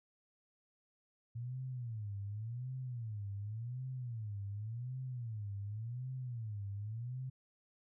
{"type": "tone with vibrato", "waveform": "sine", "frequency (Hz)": 113.9, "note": "A#2", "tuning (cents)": -40, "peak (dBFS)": -39, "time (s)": [1.35, 7.3], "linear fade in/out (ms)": 10, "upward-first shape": "sine", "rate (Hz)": 0.89, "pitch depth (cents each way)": 230, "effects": []}